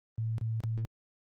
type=tone with dropouts; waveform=sine; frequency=112.2 Hz; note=A2; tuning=34 cents sharp; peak=-29 dBFS; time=0.18-0.85 s; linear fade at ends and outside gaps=0 ms; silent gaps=0.382-0.412 / 0.604-0.637 s; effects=high-pass 60 Hz 12 dB/octave + Opus 32 kbps